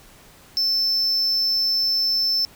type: tone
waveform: triangle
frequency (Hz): 5300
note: E8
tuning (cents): +9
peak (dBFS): -17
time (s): 0.57-2.45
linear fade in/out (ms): 0
effects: pink hiss -49 dBFS RMS until 2.55 s